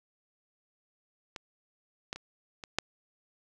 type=clicks; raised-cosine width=0.2 ms; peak=-22 / -18 / -25 / -24 / -9 dBFS; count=5; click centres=1.362 / 2.129 / 2.16 / 2.638 / 2.786 s; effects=none